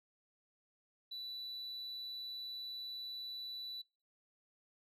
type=tone; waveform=sine; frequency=3964 Hz; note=B7; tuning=6 cents sharp; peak=-40 dBFS; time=1.11-3.82 s; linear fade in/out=10 ms; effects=noise-tail reverb RT60 0.4 s tail -26 dB re dry + tanh soft clip ceiling -41 dBFS